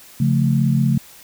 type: chord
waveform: sine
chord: Db augmented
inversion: none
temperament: equal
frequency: 138.59 / 174.61 / 220 Hz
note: Db3 / F3 / A3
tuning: 0 / 0 / 0 cents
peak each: -16 / -21 / -19 dBFS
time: 0.2-0.98 s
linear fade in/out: 5 ms
effects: white hiss -44 dBFS RMS until 1.23 s